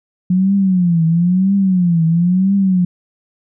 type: tone with vibrato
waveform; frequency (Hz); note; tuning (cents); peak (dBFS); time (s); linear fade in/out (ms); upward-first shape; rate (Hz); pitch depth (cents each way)
sine; 179.5; F3; +48; -10; 0.3-2.85; 5; triangle; 1; 190
effects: none